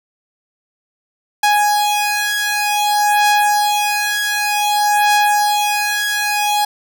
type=beating tone pair; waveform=sawtooth; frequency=830.6 / 831.14 Hz; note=G#5 / G#5; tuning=0 / +1 cents; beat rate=0.54 Hz; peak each=-13 / -12 dBFS; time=1.43-6.65 s; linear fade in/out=5 ms; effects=none